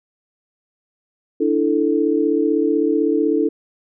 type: chord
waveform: sine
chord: D suspended second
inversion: none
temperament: equal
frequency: 293.7 / 329.6 / 440 Hz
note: D4 / E4 / A4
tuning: 0 / 0 / 0 cents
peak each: -19 dBFS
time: 1.4-3.49 s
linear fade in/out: 10 ms
effects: none